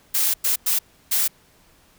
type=noise bursts at uneven times; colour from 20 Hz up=blue; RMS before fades=-20 dBFS; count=4; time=0.14-0.34 / 0.44-0.56 / 0.66-0.79 / 1.11-1.28 s; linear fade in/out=10 ms; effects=pink hiss -56 dBFS RMS until 1.98 s